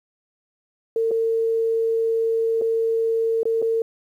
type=tone with dropouts; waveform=sine; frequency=453 Hz; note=A#4; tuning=50 cents flat; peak=-18 dBFS; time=0.96-3.82 s; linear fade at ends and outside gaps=2 ms; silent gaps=1.11-1.114 / 2.614-2.619 / 3.432-3.454 / 3.618-3.624 s; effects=9-bit